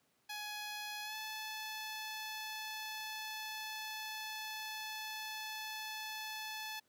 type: tone with pitch glide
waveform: 10% pulse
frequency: 839 to 866.6 Hz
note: G#5 to A5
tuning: +17 to -27 cents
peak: -33 dBFS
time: 0.29-6.8 s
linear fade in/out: 10 ms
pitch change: +56 cents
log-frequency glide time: 1.03-1.15 s
effects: pink hiss -75 dBFS RMS until 6.88 s + high-pass 150 Hz 12 dB/octave